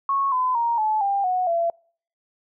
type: tone with pitch steps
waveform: sine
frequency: 1100 / 1014.5 / 935.7 / 863 / 796 / 734.2 / 677.1 Hz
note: C#6 / B5 / A#5 / A5 / G5 / F#5 / E5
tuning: -14 / +46 / +6 / -34 / +26 / -14 / +46 cents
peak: -19 dBFS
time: 0.09-1.7 s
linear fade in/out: 2 ms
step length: 230 ms
effects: noise-tail reverb RT60 0.5 s tail -26 dB re dry